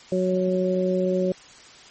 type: harmonic tone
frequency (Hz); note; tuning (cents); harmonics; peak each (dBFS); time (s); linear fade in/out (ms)
184.5; F#3; -5; 1 / 2 / 3; -24 / -24 / -24; 0.12-1.32; 2
effects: white hiss -47 dBFS RMS until 1.9 s + MP3 32 kbps